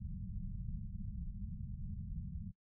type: low-pass noise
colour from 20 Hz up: pink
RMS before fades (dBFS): -43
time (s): 0-2.52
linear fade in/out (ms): 20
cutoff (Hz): 210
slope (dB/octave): 96
effects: noise-tail reverb RT60 0.1 s tail -23 dB re dry